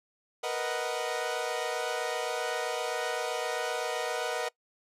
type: chord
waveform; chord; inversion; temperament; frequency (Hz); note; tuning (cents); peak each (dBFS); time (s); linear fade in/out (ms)
sawtooth; B major seventh; third; equal; 466.2 / 493.9 / 622.3 / 740; A#4 / B4 / D#5 / F#5; 0 / 0 / 0 / 0; -32; 0.43-4.49; 10
effects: noise-tail reverb RT60 0.1 s tail -22 dB re dry + low-pass 10000 Hz 12 dB/octave